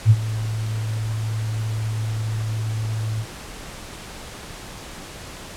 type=tone with ADSR envelope; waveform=sine; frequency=109.6 Hz; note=A2; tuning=6 cents flat; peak=-6 dBFS; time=0.05-3.26 s; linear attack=54 ms; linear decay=48 ms; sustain=-16 dB; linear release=55 ms; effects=pink hiss -37 dBFS RMS until 5.56 s + low-pass 10000 Hz 12 dB/octave